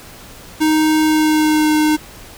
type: tone with pitch glide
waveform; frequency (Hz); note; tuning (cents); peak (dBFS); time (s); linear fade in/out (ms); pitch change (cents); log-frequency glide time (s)
square; 311.1 to 306.1; D#4 to D#4; 0 to -28; -12; 0.6-1.97; 20; -28; 1.01-1.72
effects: pink hiss -38 dBFS RMS until 2.37 s